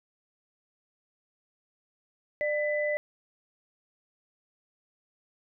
sine tone pair together, 596.7 / 1999 Hz, D5 / B6, +27 / +20 cents, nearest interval octave + major sixth, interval 2093 cents, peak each -27 / -31 dBFS, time 2.41-2.97 s, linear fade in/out 0 ms, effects none

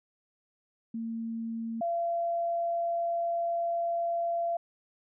sine tone pair in turn, 227.6 / 682 Hz, A#3 / F5, -41 / -41 cents, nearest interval octave + perfect fifth, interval 1900 cents, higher second, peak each -32 / -27 dBFS, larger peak second, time 0.94-1.81 / 1.81-4.57 s, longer second, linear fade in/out 5 ms, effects none

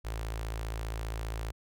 sawtooth tone with notch filter, 55 Hz, A1, in tune, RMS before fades -36 dBFS, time 0.04-1.52 s, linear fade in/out 20 ms, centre 210 Hz, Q 0.74, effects none

